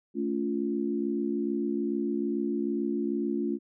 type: chord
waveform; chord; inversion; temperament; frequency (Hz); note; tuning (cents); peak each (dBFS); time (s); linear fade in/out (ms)
sine; A augmented; none; equal with one note detuned; 220 / 282.4 / 349.2; A3 / C#4 / E#4; 0 / +32 / 0; -31; 0.14-3.59; 50
effects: none